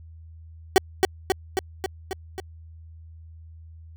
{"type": "tone with echo", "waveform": "30% pulse", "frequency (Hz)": 380.5, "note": "F#4", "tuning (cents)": 48, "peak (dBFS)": -9, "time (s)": [0.76, 0.78], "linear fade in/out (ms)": 0, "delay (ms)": 270, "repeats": 6, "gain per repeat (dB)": -3, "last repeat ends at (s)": 2.4, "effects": ["added 81 Hz sine -42 dBFS peak until 3.96 s"]}